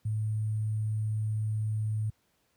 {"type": "tone with sample-and-hold", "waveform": "sine", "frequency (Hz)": 108, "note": "A2", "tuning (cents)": -32, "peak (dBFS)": -27, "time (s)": [0.05, 2.1], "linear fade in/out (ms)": 5, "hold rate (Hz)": 8820, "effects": ["pink hiss -72 dBFS RMS until 2.56 s", "high-pass 60 Hz 12 dB/octave"]}